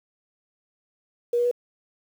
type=tone with pitch steps; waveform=sine; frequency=477.7 / 482.4 / 487.2 Hz; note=A#4 / B4 / B4; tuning=+42 / -41 / -24 cents; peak=-19 dBFS; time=1.33-1.513 s; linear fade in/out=5 ms; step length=61 ms; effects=8-bit